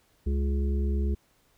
harmonic tone, 69.4 Hz, C#2, 3 cents sharp, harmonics 1 / 3 / 5 / 6, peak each -24 / -34 / -38 / -40 dBFS, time 0.26-1.15 s, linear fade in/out 10 ms, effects pink hiss -66 dBFS RMS until 1.57 s

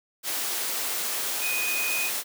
sine tone in noise, 2489 Hz, D#7, in tune, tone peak -27 dBFS, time 1.4-2.11 s, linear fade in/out 50 ms, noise white, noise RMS -29 dBFS, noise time 0.23-2.24 s, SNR -1 dB, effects high-pass 300 Hz 12 dB/octave

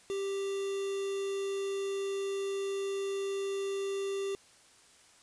triangle tone with quantisation, 393.3 Hz, G4, 6 cents sharp, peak -30 dBFS, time 0.1-4.35 s, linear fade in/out 0 ms, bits 7, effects white hiss -60 dBFS RMS until 5.22 s + resampled to 22050 Hz

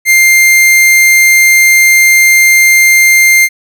45% pulse tone, 2100 Hz, C7, 6 cents sharp, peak -3 dBFS, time 0.05-3.49 s, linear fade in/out 50 ms, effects none

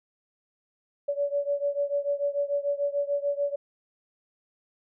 sine beating tone pair, 568 / 574.8 Hz, C#5 / D5, +42 / -37 cents, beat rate 6.8 Hz, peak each -27 / -29 dBFS, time 1.08-3.56 s, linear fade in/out 10 ms, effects none

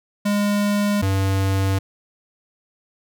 square tone pair in turn, 204.9 / 96.7 Hz, G#3 / G2, -23 / -23 cents, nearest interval octave + minor second, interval 1300 cents, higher first, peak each -18 / -18 dBFS, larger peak neither, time 0.25-1.02 / 1.02-1.79 s, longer neither, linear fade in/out 10 ms, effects none

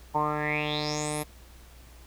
10% pulse tone with low-pass filter sweep, 150.2 Hz, D3, 39 cents sharp, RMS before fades -29 dBFS, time 0.14-1.24 s, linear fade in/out 20 ms, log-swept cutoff 880 to 12000 Hz, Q 8.2, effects added 60 Hz sine -49 dBFS peak until 2.06 s + pink hiss -55 dBFS RMS until 2.06 s

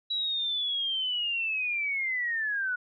sine linear sweep, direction down, 3918 to 1450 Hz, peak -27 dBFS, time 0.1-2.76 s, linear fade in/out 10 ms, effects none

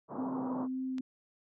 white band-pass noise, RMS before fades -41 dBFS, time 0.08-0.68 s, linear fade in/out 50 ms, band 120 to 1100 Hz, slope 48 dB/octave
sine tone with vibrato, 258.6 Hz, C4, 20 cents flat, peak -33 dBFS, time 0.18-1.01 s, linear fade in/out 5 ms, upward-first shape sine, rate 1.9 Hz, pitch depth 14 cents each way
click, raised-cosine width 0.2 ms, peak -30 dBFS, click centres 0.983 s
effects none

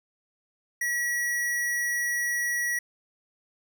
square tone, 1926 Hz, B6, 44 cents flat, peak -26 dBFS, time 0.81-2.79 s, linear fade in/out 5 ms, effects none

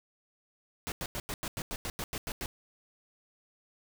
pink noise bursts, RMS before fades -36 dBFS, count 12, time 0.87-2.459 s, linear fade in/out 0 ms, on 49 ms, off 91 ms, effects none

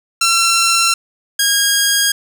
10% pulse tone pair in turn, 1354 / 1631.7 Hz, E6 / G#6, +46 / -31 cents, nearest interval minor third, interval 323 cents, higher second, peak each -3 dBFS, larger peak neither, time 0.21-0.94 / 1.39-2.12 s, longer neither, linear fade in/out 5 ms, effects none

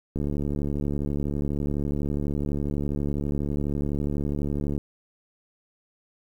click train, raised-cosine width 3 ms, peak -16 dBFS, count 334, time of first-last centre 0.16-4.779 s, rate 72.1 Hz, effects 9-bit

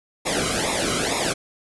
pink noise with flanger, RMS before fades -23 dBFS, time 0.25-1.34 s, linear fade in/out 20 ms, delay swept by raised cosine 0.65 to 1.16 ms, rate 2.2 Hz, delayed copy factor -0.85, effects resampled to 24000 Hz

